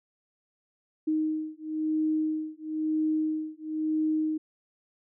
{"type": "beating tone pair", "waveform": "sine", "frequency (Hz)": [311.1, 312.1], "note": ["D#4", "D#4"], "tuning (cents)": [0, 5], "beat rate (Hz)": 1, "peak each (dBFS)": -29, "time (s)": [1.07, 4.38], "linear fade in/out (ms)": 10, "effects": []}